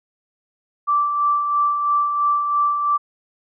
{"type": "tone with tremolo", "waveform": "sine", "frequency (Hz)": 1168, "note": "D6", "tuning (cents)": -10, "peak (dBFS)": -14, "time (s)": [0.87, 2.98], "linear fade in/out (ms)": 20, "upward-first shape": "sine", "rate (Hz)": 3, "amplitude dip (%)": 45, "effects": []}